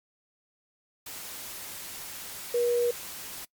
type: tone in noise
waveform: sine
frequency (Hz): 480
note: B4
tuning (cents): -49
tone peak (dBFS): -22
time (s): 2.54-2.91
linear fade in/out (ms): 5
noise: white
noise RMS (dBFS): -40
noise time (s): 1.06-3.45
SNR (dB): +15
effects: noise-tail reverb RT60 0.1 s tail -23 dB re dry + MP3 96 kbps